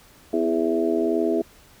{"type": "harmonic tone with a mistuned harmonic", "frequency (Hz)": 82.41, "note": "E2", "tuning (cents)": 0, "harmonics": [3, 4, 5, 6, 7, 8], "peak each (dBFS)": [-27, -23, -24, -36, -37, -27], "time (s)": [0.33, 1.42], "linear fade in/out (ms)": 5, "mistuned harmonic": 3, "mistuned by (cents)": 24, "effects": ["pink hiss -52 dBFS RMS until 1.8 s"]}